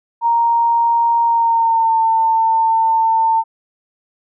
sine tone with pitch glide, 932.3 to 898.5 Hz, A#5 to A5, 0 to +36 cents, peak -11 dBFS, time 0.21-3.44 s, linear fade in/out 50 ms, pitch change -64 cents, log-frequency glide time 1.24-1.99 s, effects none

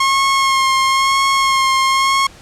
sawtooth tone with vibrato, 1078 Hz, C#6, 49 cents flat, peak -8 dBFS, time 0-2.27 s, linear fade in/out 5 ms, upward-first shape sine, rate 1 Hz, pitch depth 20 cents each way, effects pink hiss -41 dBFS RMS until 2.41 s + low-pass 8000 Hz 12 dB/octave

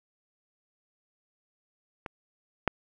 clicks, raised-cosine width 0.5 ms, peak -21 / -8 dBFS, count 2, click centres 2.062 / 2.677 s, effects none

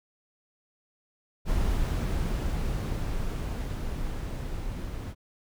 brown noise with level ramp, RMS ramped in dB -26 to -35 dBFS, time 1.45-5.15 s, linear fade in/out 50 ms, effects none

